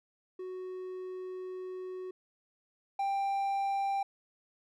triangle tone pair in turn, 370 / 789.5 Hz, F#4 / G5, 0 / +12 cents, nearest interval octave + minor second, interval 1312 cents, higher second, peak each -36 / -27 dBFS, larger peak second, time 0.39-2.11 / 2.99-4.03 s, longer first, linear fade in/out 5 ms, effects none

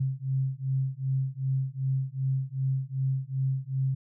sine beating tone pair, 132 / 134.6 Hz, C3 / C3, +16 / +49 cents, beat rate 2.6 Hz, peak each -29 dBFS, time 0-3.95 s, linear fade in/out 10 ms, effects none

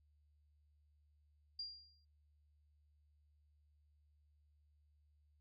sine tone with exponential decay, 4780 Hz, D8, 30 cents sharp, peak -40 dBFS, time 1.59-2.05 s, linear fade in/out 5 ms, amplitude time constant 100 ms, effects added 74 Hz sine -70 dBFS peak until 5.4 s + AAC 32 kbps

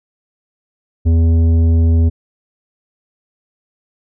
triangle tone with tanh clipping, 82.41 Hz, E2, in tune, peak -10 dBFS, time 1.05-2.1 s, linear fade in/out 20 ms, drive 14 dB, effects none

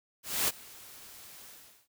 white noise with ADSR envelope, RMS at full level -27 dBFS, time 0.23-1.88 s, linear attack 250 ms, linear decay 31 ms, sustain -23 dB, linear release 410 ms, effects none

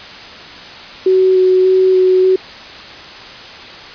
sine tone with vibrato, 373.1 Hz, F#4, 14 cents sharp, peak -7 dBFS, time 1.06-2.36 s, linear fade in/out 5 ms, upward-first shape square, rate 1.7 Hz, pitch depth 9 cents each way, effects white hiss -32 dBFS RMS until 3.94 s + resampled to 11025 Hz

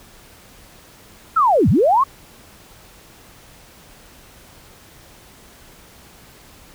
sine linear two-way sweep, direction down then up, 1382 to 75.5 to 1144 Hz, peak -11 dBFS, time 1.36-2.04 s, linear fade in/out 10 ms, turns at 1.69 s, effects pink hiss -46 dBFS RMS until 6.74 s

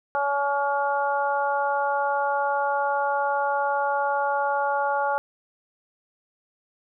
harmonic tone, 282.5 Hz, C#4, 33 cents sharp, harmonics 2 / 3 / 4 / 5, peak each -27 / -24 / -31 / -29 dBFS, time 0.15-5.18 s, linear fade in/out 0 ms, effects none

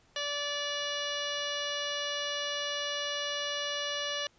harmonic tone, 580 Hz, D5, 22 cents flat, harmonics 1 / 2 / 3 / 4 / 5 / 6 / 7 / 8 / 9 / 10, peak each -38 / -42 / -39 / -47 / -37 / -40 / -42 / -50 / -49 / -44 dBFS, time 0.16-4.27 s, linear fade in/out 2 ms, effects pink hiss -65 dBFS RMS until 4.38 s + resampled to 16000 Hz

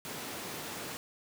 pink high-pass noise, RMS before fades -41 dBFS, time 0.05-0.97 s, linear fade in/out 0 ms, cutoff 170 Hz, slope 12 dB/octave, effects none

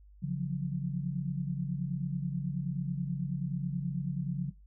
sine tone cluster, 140.8 / 172.7 / 182 Hz, C#3 / F3 / F#3, +27 / -19 / -28 cents, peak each -33 / -37 / -35 dBFS, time 0.22-4.51 s, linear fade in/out 20 ms, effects noise-tail reverb RT60 0.2 s tail -18 dB re dry + added 50 Hz sine -53 dBFS peak until 4.66 s

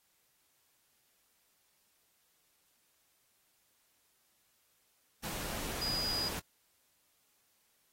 sine tone in noise, 4914 Hz, D#8, 22 cents flat, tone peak -33 dBFS, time 5.81-6.29 s, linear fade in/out 10 ms, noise pink, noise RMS -40 dBFS, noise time 5.23-6.4 s, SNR +4 dB, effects white hiss -73 dBFS RMS until 7.92 s + AAC 48 kbps

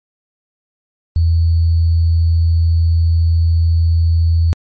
sine tone with sample-and-hold, 83 Hz, E2, 12 cents sharp, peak -9 dBFS, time 1.16-4.53 s, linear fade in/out 0 ms, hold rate 4410 Hz, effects MP3 32 kbps

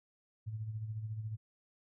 sine tone with tremolo, 109.1 Hz, A2, 14 cents flat, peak -35 dBFS, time 0.46-1.37 s, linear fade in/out 20 ms, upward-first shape sine, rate 14 Hz, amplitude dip 55%, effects none

